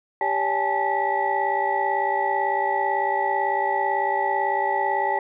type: tone cluster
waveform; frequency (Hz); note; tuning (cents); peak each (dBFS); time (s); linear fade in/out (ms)
sine; 393.8 / 567 / 814 / 872 / 1948; G4 / C#5 / G#5 / A5 / B6; +8 / +39 / -35 / -16 / -24; -29 / -30 / -25 / -23 / -29; 0.21-5.19; 2
effects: tanh soft clip ceiling -10 dBFS